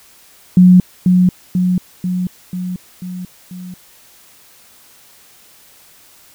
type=tone with echo; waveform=sine; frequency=181.6 Hz; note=F#3; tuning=32 cents flat; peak=-3 dBFS; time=0.57-0.8 s; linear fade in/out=2 ms; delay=490 ms; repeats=6; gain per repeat=-4 dB; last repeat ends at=3.74 s; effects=white hiss -46 dBFS RMS until 6.34 s